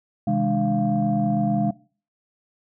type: tone cluster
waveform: sine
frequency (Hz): 131.1 / 160.1 / 206.5 / 296.6 / 693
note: C3 / D#3 / G#3 / D4 / F5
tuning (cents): +4 / +50 / -10 / +17 / -14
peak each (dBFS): -26 / -28 / -21 / -28 / -25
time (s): 0.27-1.71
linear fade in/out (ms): 5
effects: noise-tail reverb RT60 0.4 s tail -21 dB re dry + tanh soft clip ceiling -10 dBFS